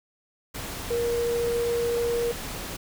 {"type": "tone in noise", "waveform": "sine", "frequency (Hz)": 472.1, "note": "A#4", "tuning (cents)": 22, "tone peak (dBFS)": -23, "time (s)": [0.9, 2.32], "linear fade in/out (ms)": 10, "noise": "pink", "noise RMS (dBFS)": -35, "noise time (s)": [0.54, 2.77], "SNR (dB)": 9, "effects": []}